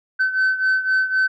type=beating tone pair; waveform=sine; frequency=1526 / 1529.9 Hz; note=G6 / G6; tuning=-47 / -43 cents; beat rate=3.9 Hz; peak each=-16 / -20 dBFS; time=0.19-1.28 s; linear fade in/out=20 ms; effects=tanh soft clip ceiling -13 dBFS